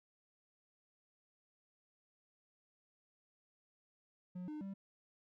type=tone with pitch steps; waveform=triangle; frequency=180.5 / 303.3 / 195.4 Hz; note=F#3 / D#4 / G3; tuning=-43 / -44 / -5 cents; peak=-40 dBFS; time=4.35-4.74 s; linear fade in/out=10 ms; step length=130 ms; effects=none